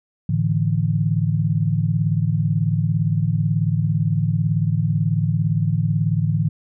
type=chord; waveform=sine; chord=A suspended fourth; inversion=none; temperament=equal with one note detuned; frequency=108.05 / 146.83 / 164.81 Hz; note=A2 / D3 / E3; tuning=-31 / 0 / 0 cents; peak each=-21 dBFS; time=0.29-6.49 s; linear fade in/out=5 ms; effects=none